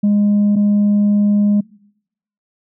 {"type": "tone pair in turn", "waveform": "sine", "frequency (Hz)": [205.7, 205.7], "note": ["G#3", "G#3"], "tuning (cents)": [-16, -16], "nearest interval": "unison", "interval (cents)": 0, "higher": "neither", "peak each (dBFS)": -8, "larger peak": "neither", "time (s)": [[0.03, 0.56], [0.56, 1.61]], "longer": "second", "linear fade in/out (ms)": 10, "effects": ["noise-tail reverb RT60 0.8 s tail -25 dB re dry", "tanh soft clip ceiling -9 dBFS"]}